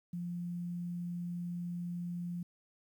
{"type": "tone with quantisation", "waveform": "sine", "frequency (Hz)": 174.61, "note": "F3", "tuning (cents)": 0, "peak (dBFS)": -36, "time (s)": [0.13, 2.43], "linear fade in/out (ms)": 5, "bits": 11, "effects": []}